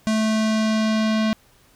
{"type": "tone with low-pass filter sweep", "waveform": "square", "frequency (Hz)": 218.3, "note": "A3", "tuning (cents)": -13, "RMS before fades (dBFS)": -20, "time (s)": [0.07, 1.33], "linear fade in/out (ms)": 0, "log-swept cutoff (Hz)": [7500, 4200], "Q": 1.3, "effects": ["pink hiss -56 dBFS RMS until 1.75 s"]}